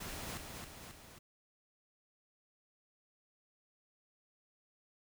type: noise with echo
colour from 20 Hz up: pink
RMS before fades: -44 dBFS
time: 0-0.38 s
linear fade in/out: 10 ms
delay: 270 ms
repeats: 3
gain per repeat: -4 dB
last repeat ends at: 1.19 s
effects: none